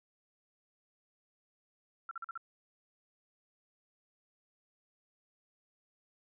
sine tone bursts, 1353 Hz, E6, 45 cents sharp, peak -38 dBFS, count 5, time 2.09-2.376 s, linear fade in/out 2 ms, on 22 ms, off 44 ms, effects none

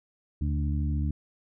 harmonic tone with a mistuned harmonic, 73.42 Hz, D2, in tune, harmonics 1 / 2 / 3 / 4, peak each -26 / -32 / -36 / -38 dBFS, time 0.41-1.11 s, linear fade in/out 5 ms, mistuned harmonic 1, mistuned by +70 cents, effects none

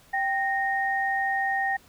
sine tone pair together, 782.2 / 1853 Hz, G5 / A#6, -4 / -11 cents, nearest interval octave + minor third, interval 1493 cents, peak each -26 dBFS, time 0.13-1.77 s, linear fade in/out 10 ms, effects pink hiss -56 dBFS RMS until 1.88 s

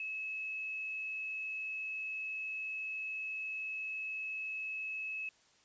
sine tone, 2586 Hz, E7, 34 cents flat, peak -37 dBFS, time 0-5.29 s, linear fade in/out 2 ms, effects white hiss -67 dBFS RMS until 5.64 s + resampled to 16000 Hz

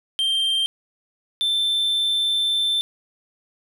triangle tone pair in turn, 3161 / 3548 Hz, G7 / A7, +14 / +14 cents, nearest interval major second, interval 200 cents, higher second, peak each -17 dBFS, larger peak neither, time 0.19-0.66 / 1.41-2.81 s, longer second, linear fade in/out 0 ms, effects none

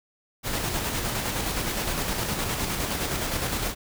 pink noise with tremolo, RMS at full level -27 dBFS, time 0.43-3.75 s, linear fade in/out 50 ms, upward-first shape square, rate 9.7 Hz, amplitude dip 30%, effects none

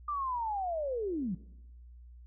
sine linear sweep, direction down, 1200 to 164.81 Hz, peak -31 dBFS, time 0.08-1.35 s, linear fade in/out 5 ms, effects noise-tail reverb RT60 1.0 s tail -22 dB re dry + added 60 Hz sine -49 dBFS peak until 2.26 s

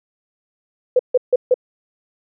sine tone bursts, 502 Hz, B4, 28 cents sharp, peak -9 dBFS, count 4, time 0.96-1.542 s, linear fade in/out 5 ms, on 33 ms, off 150 ms, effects none

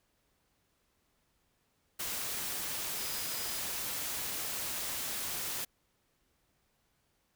sine tone in noise, 4973 Hz, D#8, 2 cents flat, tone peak -46 dBFS, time 2.97-3.59 s, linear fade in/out 10 ms, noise white, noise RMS -37 dBFS, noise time 1.99-5.65 s, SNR -12 dB, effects pink hiss -75 dBFS RMS until 7.35 s

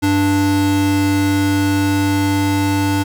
square tone pair together, 97.86 / 293.7 Hz, G2 / D4, -2 / 0 cents, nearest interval octave + perfect fifth, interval 1902 cents, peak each -19 / -16 dBFS, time 0.02-3.04 s, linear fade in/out 20 ms, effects none

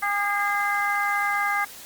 harmonic tone with a mistuned harmonic, 405.7 Hz, G#4, 41 cents flat, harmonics 2 / 3 / 4 / 5, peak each -27 / -27 / -27 / -27 dBFS, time 0.02-1.65 s, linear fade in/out 10 ms, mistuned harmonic 5, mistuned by +31 cents, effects white hiss -42 dBFS RMS until 1.85 s + Opus 24 kbps

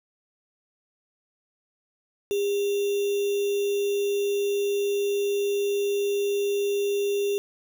sine tone with sample-and-hold, 403.4 Hz, G4, 50 cents sharp, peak -22 dBFS, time 2.31-7.38 s, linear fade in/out 0 ms, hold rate 3150 Hz, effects none

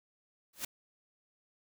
white noise with exponential growth, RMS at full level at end -32 dBFS, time 0.53-0.65 s, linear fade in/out 5 ms, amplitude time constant 26 ms, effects none

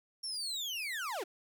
35% pulse linear sweep, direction down, 5560 to 311.1 Hz, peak -34 dBFS, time 0.23-1.24 s, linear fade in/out 10 ms, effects none

